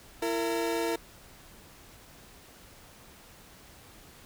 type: tone pair together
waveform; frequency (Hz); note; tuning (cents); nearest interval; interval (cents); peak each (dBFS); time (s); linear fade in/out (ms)
30% pulse; 335.3 / 459; E4 / A#4; +30 / -27; perfect fourth; 543; -28; 0.22-0.96; 5
effects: pink hiss -53 dBFS RMS until 4.25 s